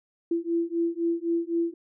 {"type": "beating tone pair", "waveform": "sine", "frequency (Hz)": [335, 338.9], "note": ["E4", "E4"], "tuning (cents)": [28, 48], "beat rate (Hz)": 3.9, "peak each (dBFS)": -27, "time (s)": [0.31, 1.74], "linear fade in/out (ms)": 5, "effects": []}